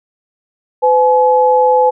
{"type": "tone pair together", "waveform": "sine", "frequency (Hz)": [506, 851], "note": ["B4", "G#5"], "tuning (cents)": [42, 42], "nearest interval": "major sixth", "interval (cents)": 900, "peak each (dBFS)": -10, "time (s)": [0.82, 1.91], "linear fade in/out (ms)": 20, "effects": []}